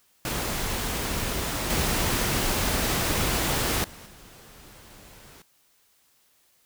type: noise with level steps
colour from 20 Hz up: pink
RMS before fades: -29 / -25 / -45 / -49 dBFS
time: 0.25-5.42 s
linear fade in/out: 2 ms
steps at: 1.7 / 3.84 / 4.06 s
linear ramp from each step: 2 ms
effects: white hiss -64 dBFS RMS until 6.65 s